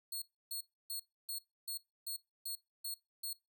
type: tone bursts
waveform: 10% pulse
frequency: 4323 Hz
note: C#8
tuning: 44 cents flat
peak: -32 dBFS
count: 9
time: 0.12-3.331 s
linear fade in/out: 5 ms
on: 99 ms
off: 290 ms
effects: noise-tail reverb RT60 0.2 s tail -19 dB re dry